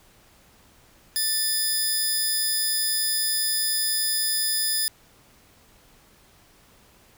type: tone pair together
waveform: 15% pulse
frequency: 1773 / 4995 Hz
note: A6 / D#8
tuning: +13 / +6 cents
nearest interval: octave + tritone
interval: 1793 cents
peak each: -25 / -16 dBFS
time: 1.16-4.88 s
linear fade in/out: 0 ms
effects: pink hiss -56 dBFS RMS until 7.17 s